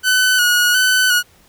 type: tone with vibrato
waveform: sawtooth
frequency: 1480 Hz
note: F#6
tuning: in tune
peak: -8 dBFS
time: 0.03-1.23 s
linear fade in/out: 50 ms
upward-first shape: square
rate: 1.4 Hz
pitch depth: 33 cents each way
effects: pink hiss -51 dBFS RMS until 1.48 s